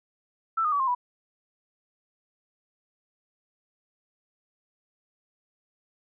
sine tone with pitch steps, 1327 / 1231 / 1142 / 1059.3 / 982.7 Hz, E6 / D#6 / D6 / C6 / B5, +11 / -19 / -49 / +21 / -9 cents, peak -22 dBFS, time 0.57-0.95 s, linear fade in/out 10 ms, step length 76 ms, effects none

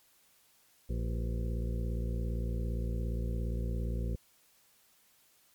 harmonic tone with a mistuned harmonic, 57.4 Hz, A#1, 26 cents flat, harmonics 1 / 2 / 3 / 4 / 6 / 7 / 8 / 9, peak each -32 / -38 / -42 / -44 / -48 / -49 / -50 / -51 dBFS, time 0.89-4.16 s, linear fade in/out 10 ms, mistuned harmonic 8, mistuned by +76 cents, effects white hiss -66 dBFS RMS until 5.54 s + MP3 96 kbps

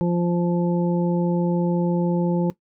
harmonic tone, 174 Hz, F3, 6 cents flat, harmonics 1 / 2 / 3 / 5, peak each -19 / -25 / -29 / -33 dBFS, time 0.01-2.5 s, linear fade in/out 0 ms, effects noise-tail reverb RT60 0.1 s tail -17 dB re dry

